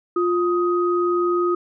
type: tone pair together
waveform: sine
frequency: 351.6 / 1253 Hz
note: F4 / D#6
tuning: +12 / +12 cents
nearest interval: octave + minor seventh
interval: 2200 cents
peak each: -18 / -23 dBFS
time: 0.16-1.55 s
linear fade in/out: 5 ms
effects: none